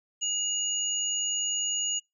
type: tone pair together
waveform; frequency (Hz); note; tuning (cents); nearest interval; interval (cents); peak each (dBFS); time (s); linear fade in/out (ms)
sine; 2875 / 6810; F7 / G#8; +50 / +42; octave + minor third; 1492; -31 / -28; 0.21-2; 20
effects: noise-tail reverb RT60 0.2 s tail -25 dB re dry